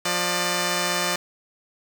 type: tone pair together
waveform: 5% pulse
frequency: 177.19 / 596 Hz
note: F3 / D5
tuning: +25 / +25 cents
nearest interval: octave + major sixth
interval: 2100 cents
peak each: -14 / -13 dBFS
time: 0.05-1.16 s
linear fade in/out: 5 ms
effects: none